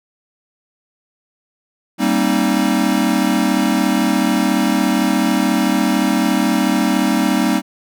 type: chord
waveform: square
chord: C minor seventh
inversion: second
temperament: equal with one note detuned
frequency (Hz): 196 / 233.1 / 267 / 311.1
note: G3 / Bb3 / C4 / Eb4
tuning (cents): 0 / 0 / +35 / 0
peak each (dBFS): -20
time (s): 1.98-7.62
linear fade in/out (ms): 50
effects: none